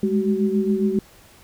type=tone cluster; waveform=sine; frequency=203.3 / 210.6 / 378.9 Hz; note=G#3 / G#3 / F#4; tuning=-37 / +24 / +41 cents; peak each=-22 dBFS; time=0.03-0.99 s; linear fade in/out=2 ms; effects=pink hiss -50 dBFS RMS until 1.43 s